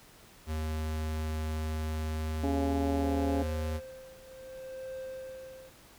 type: tone with pitch glide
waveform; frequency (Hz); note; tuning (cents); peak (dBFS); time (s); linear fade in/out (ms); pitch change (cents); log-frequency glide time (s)
square; 78.2 to 79.11; D#2 to D#2; +9 to +29; -32; 0.46-3.81; 50; +20; 1.98-3.36
type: harmonic tone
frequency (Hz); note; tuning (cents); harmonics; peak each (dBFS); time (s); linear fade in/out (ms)
138.59; C#3; 0; 2 / 3 / 4 / 5 / 6; -30 / -36 / -39 / -38 / -41; 2.43-3.43; 10
type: tone with tremolo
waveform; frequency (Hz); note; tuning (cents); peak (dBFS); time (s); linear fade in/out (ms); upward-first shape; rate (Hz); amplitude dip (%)
triangle; 523.3; C5; 0; -35; 3.02-5.7; 20; triangle; 0.64; 85
effects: pink hiss -56 dBFS RMS until 5.98 s